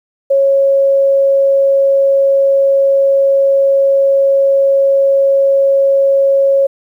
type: tone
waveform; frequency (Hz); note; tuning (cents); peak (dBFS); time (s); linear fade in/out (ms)
sine; 549; C#5; -17; -7; 0.3-6.67; 10
effects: 8-bit